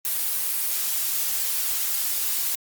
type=noise; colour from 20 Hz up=blue; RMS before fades=-25 dBFS; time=0.05-2.55 s; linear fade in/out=0 ms; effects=Opus 32 kbps